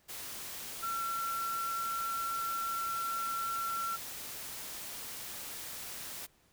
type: tone in noise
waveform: sine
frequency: 1355 Hz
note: E6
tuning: 47 cents sharp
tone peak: -33 dBFS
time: 0.82-3.97 s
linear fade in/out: 20 ms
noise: white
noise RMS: -43 dBFS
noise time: 0.08-6.27 s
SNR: +7 dB
effects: pink hiss -68 dBFS RMS until 6.52 s